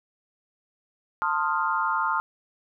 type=chord; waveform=sine; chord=F dominant seventh; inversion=first; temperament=equal with one note detuned; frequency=893.3 / 1046.5 / 1244.5 / 1396.9 Hz; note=A5 / C6 / Eb6 / F6; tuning=+26 / 0 / 0 / 0 cents; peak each=-28 dBFS; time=1.22-2.2 s; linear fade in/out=0 ms; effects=none